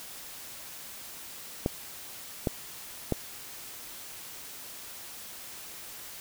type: clicks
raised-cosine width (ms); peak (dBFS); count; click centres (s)
2; -12; 3; 1.661 / 2.472 / 3.123
effects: white hiss -44 dBFS RMS until 6.2 s